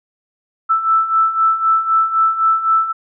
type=beating tone pair; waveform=sine; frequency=1318.5 / 1322.4 Hz; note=E6 / E6; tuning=0 / +5 cents; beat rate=3.9 Hz; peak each=-18 / -13 dBFS; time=0.69-2.93 s; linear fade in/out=20 ms; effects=none